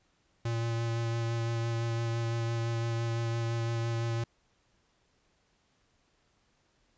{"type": "tone with vibrato", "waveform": "square", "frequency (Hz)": 115.8, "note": "A#2", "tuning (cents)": -11, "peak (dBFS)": -30, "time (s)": [0.45, 4.24], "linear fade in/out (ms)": 5, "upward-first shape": "sine", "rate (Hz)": 5.9, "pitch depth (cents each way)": 13, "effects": ["pink hiss -71 dBFS RMS until 6.97 s", "resampled to 16000 Hz"]}